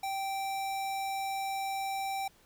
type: tone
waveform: square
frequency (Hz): 780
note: G5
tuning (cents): -9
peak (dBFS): -33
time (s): 0.03-2.28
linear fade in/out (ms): 5
effects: pink hiss -63 dBFS RMS until 2.45 s